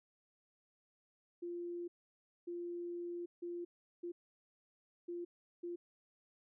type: tone bursts at uneven times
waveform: sine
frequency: 347.3 Hz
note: F4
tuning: 10 cents flat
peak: -40 dBFS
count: 6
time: 1.42-1.88 / 2.47-3.26 / 3.42-3.65 / 4.03-4.12 / 5.08-5.25 / 5.63-5.76 s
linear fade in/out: 10 ms
effects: none